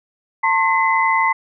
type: tone cluster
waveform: sine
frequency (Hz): 898 / 1069 / 2033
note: A5 / C6 / B6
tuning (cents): +35 / +37 / +50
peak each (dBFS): -18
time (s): 0.43-1.33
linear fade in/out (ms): 10
effects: none